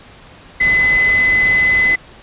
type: tone in noise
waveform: sine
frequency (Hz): 2020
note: B6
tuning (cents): +39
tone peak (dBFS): -10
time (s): 0.6-1.96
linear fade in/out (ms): 10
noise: pink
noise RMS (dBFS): -26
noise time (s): 0.6-1.96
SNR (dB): +13
effects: pink hiss -41 dBFS RMS until 2.22 s + resampled to 8000 Hz